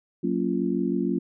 sine chord, Gb major seventh, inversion none, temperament just, 185 / 231.2 / 277.5 / 346.9 Hz, Gb3 / Bb3 / Db4 / F4, 0 / -14 / +2 / -12 cents, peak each -28 dBFS, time 0.23-1.19 s, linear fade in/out 10 ms, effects none

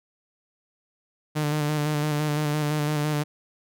sawtooth tone with vibrato, 149.9 Hz, D3, 36 cents sharp, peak -19 dBFS, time 1.35-3.24 s, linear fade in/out 20 ms, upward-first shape square, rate 5.9 Hz, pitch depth 26 cents each way, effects none

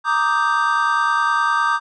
triangle chord, Eb major seventh, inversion second, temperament equal, 932.3 / 1174.7 / 1244.5 / 1568 Hz, Bb5 / D6 / Eb6 / G6, 0 / 0 / 0 / 0 cents, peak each -21 / -18 / -20 / -19 dBFS, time 0.04-1.8 s, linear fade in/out 50 ms, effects resampled to 22050 Hz

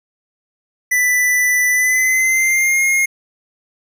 square tone with pitch glide, 1986 to 2141 Hz, B6 to C7, +9 to +39 cents, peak -13 dBFS, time 0.91-3.06 s, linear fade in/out 10 ms, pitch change +130 cents, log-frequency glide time 1.71-2.83 s, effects none

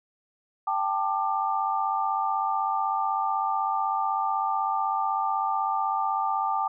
sine chord, G suspended second, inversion none, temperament equal with one note detuned, 784 / 880 / 1191.1 Hz, G5 / A5 / D6, 0 / 0 / +24 cents, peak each -28 dBFS, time 0.67-6.68 s, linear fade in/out 5 ms, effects none

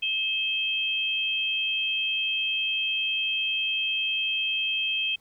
sine tone pair together, 2589 / 3175 Hz, E7 / G7, -32 / +21 cents, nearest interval major third, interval 353 cents, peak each -27 dBFS, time 0.02-5.16 s, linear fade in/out 10 ms, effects pink hiss -64 dBFS RMS until 5.2 s

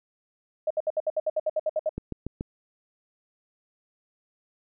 sine tone bursts, 622.3 Hz, D#5, in tune, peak -22 dBFS, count 13, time 0.67-1.893 s, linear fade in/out 5 ms, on 35 ms, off 64 ms
click train, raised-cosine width 3 ms, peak -18 dBFS, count 4, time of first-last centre 1.98-2.409 s, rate 6.99 Hz
effects none

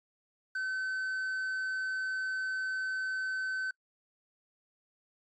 triangle tone with quantisation, 1527 Hz, G6, 46 cents flat, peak -30 dBFS, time 0.55-3.71 s, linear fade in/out 5 ms, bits 10, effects noise-tail reverb RT60 0.1 s tail -25 dB re dry + resampled to 22050 Hz

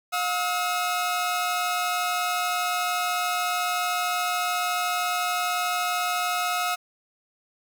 sawtooth tone pair together, 714.3 / 1283 Hz, F5 / E6, +39 / -47 cents, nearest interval minor seventh, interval 1014 cents, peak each -23 dBFS, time 0.12-6.76 s, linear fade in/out 20 ms, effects 9-bit

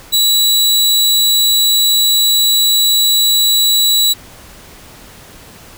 sawtooth tone, 3923 Hz, B7, 12 cents flat, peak -6 dBFS, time 0.12-4.14 s, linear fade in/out 20 ms, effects pink hiss -38 dBFS RMS until 5.77 s

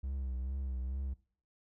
triangle tone with vibrato, 65.41 Hz, C2, in tune, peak -33 dBFS, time 0.03-1.14 s, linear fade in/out 10 ms, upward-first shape triangle, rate 2.3 Hz, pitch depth 82 cents each way, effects noise-tail reverb RT60 0.5 s tail -20 dB re dry

